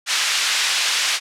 pink band-pass noise, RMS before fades -20 dBFS, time 0.06-1.2 s, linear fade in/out 50 ms, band 2100 to 6400 Hz, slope 12 dB/octave, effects low-pass 12000 Hz 12 dB/octave

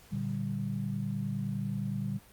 sine chord, G minor, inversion first, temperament equal, 116.54 / 146.83 / 196 Hz, Bb2 / D3 / G3, 0 / 0 / 0 cents, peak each -36 / -36 / -34 dBFS, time 0.11-2.19 s, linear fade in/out 20 ms, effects pink hiss -57 dBFS RMS until 2.32 s + Opus 48 kbps

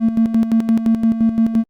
triangle tone with tremolo, 225.8 Hz, A3, 45 cents sharp, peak -7 dBFS, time 0-1.64 s, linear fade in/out 50 ms, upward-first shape square, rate 5.8 Hz, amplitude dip 70%, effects tanh soft clip ceiling -6 dBFS + Opus 48 kbps

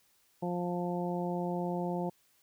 harmonic tone, 176.2 Hz, F3, 16 cents sharp, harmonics 1 / 2 / 3 / 4 / 5, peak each -34 / -37 / -39 / -40 / -41 dBFS, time 0.42-2.1 s, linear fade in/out 10 ms, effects white hiss -69 dBFS RMS until 2.42 s

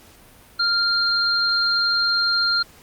sine tone pair together, 1396 / 4193 Hz, F6 / C8, -1 / +3 cents, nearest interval octave + perfect fifth, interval 1904 cents, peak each -21 / -19 dBFS, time 0.59-2.63 s, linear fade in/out 10 ms, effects pink hiss -49 dBFS RMS until 2.82 s + Opus 48 kbps

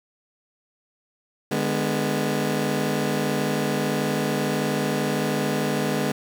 20% pulse chord, G# diminished, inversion second, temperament just, 149.51 / 207.7 / 249.2 Hz, D3 / G#3 / B3, +31 / 0 / +16 cents, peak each -22 / -21 / -22 dBFS, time 1.51-6.12 s, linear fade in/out 5 ms, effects 8-bit

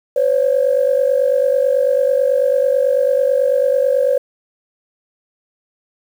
sine tone pair together, 510.9 / 560 Hz, C5 / C#5, -41 / +18 cents, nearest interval major second, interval 159 cents, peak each -14 dBFS, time 0.16-4.18 s, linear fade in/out 5 ms, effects tanh soft clip ceiling -5 dBFS + 7-bit

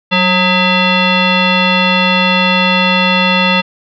sine tone with frequency modulation, 1267 Hz, D#6, 31 cents sharp, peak -8 dBFS, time 0.11-3.62 s, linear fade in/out 20 ms, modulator 727 Hz, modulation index 3.1, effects none

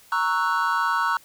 triangle chord, F# dominant seventh, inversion first, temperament equal, 932.3 / 1108.7 / 1318.5 / 1480 Hz, A#5 / C#6 / E6 / F#6, 0 / 0 / 0 / 0 cents, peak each -24 dBFS, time 0.12-1.17 s, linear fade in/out 2 ms, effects white hiss -53 dBFS RMS until 1.24 s

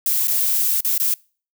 violet noise with dropouts, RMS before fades -19 dBFS, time 0.06-1.14 s, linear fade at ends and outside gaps 2 ms, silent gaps 0.273-0.28 / 0.807-0.847 / 0.979-0.999 s, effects noise-tail reverb RT60 0.4 s tail -26 dB re dry

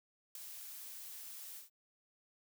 blue noise with ADSR envelope, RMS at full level -42 dBFS, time 0.35-1.7 s, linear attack 3 ms, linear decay 5 ms, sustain -7 dB, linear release 140 ms, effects none

